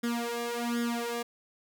sawtooth tone with flanger, 236.6 Hz, A#3, 26 cents sharp, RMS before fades -32 dBFS, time 0.03-1.23 s, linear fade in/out 10 ms, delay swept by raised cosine 0.58 to 2.48 ms, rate 1.3 Hz, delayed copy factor +0.95, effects none

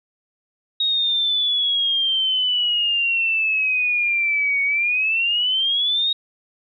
sine exponential two-way sweep, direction down then up, 3772 to 2224 to 3772 Hz, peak -17 dBFS, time 0.8-6.13 s, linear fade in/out 5 ms, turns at 4.63 s, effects none

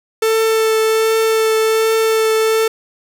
45% pulse tone with vibrato, 443.1 Hz, A4, 12 cents sharp, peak -12 dBFS, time 0.22-2.68 s, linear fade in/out 5 ms, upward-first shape triangle, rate 1.3 Hz, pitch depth 12 cents each way, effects none

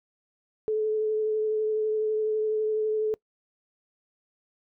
sine tone with vibrato, 431.9 Hz, A4, 32 cents flat, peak -23 dBFS, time 0.68-3.14 s, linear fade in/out 0 ms, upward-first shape triangle, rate 12 Hz, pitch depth 18 cents each way, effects noise-tail reverb RT60 0.1 s tail -24 dB re dry

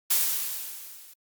blue noise with level ramp, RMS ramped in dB -21 to -50 dBFS, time 0.1-1.14 s, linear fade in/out 10 ms, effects Opus 48 kbps

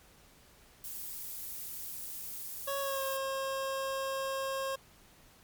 violet noise, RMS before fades -41 dBFS, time 0.84-3.17 s, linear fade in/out 2 ms
25% pulse tone with pitch glide, 554.4 to 538 Hz, C#5 to C5, 0 to +48 cents, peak -29 dBFS, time 2.67-4.76 s, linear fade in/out 10 ms, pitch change -52 cents, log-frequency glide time 2.8-3.02 s
effects pink hiss -60 dBFS RMS until 5.43 s + MP3 96 kbps

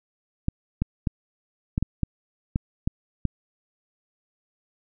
clicks, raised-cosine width 5 ms, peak -10 dBFS, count 9, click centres 0.484 / 0.82 / 1.072 / 1.779 / 1.826 / 2.033 / 2.559 / 2.875 / 3.253 s, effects none

